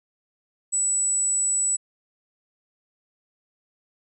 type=tone; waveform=sine; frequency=7900 Hz; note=B8; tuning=in tune; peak=-20 dBFS; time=0.72-1.77 s; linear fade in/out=20 ms; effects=none